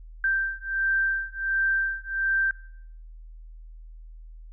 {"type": "beating tone pair", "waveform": "sine", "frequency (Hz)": [1568, 1569.4], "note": ["G6", "G6"], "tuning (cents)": [0, 2], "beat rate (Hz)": 1.4, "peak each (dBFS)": [-26, -26], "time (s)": [0.24, 2.51], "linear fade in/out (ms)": 2, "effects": ["noise-tail reverb RT60 0.7 s tail -22 dB re dry", "added 40 Hz sine -41 dBFS peak until 4.52 s"]}